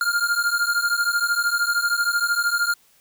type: beating tone pair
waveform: square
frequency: 1400 / 1413 Hz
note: F6 / F6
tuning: +4 / +20 cents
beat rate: 13 Hz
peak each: -23 / -23 dBFS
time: 0.01-2.74 s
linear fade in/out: 2 ms
effects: white hiss -58 dBFS RMS until 3 s